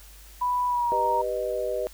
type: tone with pitch glide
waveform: sine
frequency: 987.8 to 934.5 Hz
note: B5 to A#5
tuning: 0 to +4 cents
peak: -22 dBFS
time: 0.41-1.22 s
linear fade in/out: 10 ms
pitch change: -96 cents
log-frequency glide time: 0.67-0.98 s
type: chord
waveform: sine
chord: G augmented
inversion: none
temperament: equal with one note detuned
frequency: 392 / 493.9 / 616.2 Hz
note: G4 / B4 / D#5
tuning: 0 / 0 / -17 cents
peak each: -32 / -29 / -29 dBFS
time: 0.92-1.87 s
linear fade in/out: 0 ms
effects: added 50 Hz sine -47 dBFS peak until 1.93 s + white hiss -51 dBFS RMS until 1.93 s